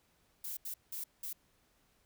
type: noise bursts at uneven times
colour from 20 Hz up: violet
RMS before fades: -41 dBFS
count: 4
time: 0.44-0.57 / 0.65-0.74 / 0.92-1.04 / 1.23-1.33 s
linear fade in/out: 5 ms
effects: pink hiss -72 dBFS RMS until 2.05 s